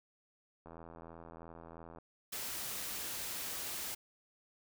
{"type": "click train", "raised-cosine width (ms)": 1, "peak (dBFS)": -37, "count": 111, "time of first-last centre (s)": [0.66, 1.985], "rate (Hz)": 83}
{"type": "noise", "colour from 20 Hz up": "white", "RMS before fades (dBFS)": -41, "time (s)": [2.32, 3.95], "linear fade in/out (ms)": 10}
{"effects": []}